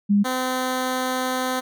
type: tone pair in turn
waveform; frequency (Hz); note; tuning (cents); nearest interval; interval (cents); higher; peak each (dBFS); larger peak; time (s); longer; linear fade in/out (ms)
sine / 10% pulse; 203.1 / 256.4; G#3 / C4; -38 / -35; major third; 403; second; -14; neither; 0.09-0.24 / 0.24-1.61; second; 20
effects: none